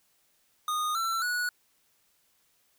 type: tone with pitch steps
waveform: square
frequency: 1232 / 1343.5 / 1465.1 Hz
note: D#6 / E6 / F#6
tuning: -17 / +33 / -17 cents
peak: -28 dBFS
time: 0.68-1.49 s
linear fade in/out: 2 ms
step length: 270 ms
effects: white hiss -69 dBFS RMS until 2.78 s